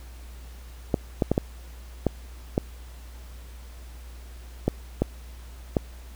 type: clicks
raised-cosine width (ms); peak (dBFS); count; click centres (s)
2; -7; 9; 0.942 / 1.222 / 1.316 / 1.379 / 2.067 / 2.579 / 4.68 / 5.02 / 5.768
effects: added 60 Hz sine -40 dBFS peak until 6.15 s + pink hiss -52 dBFS RMS until 6.15 s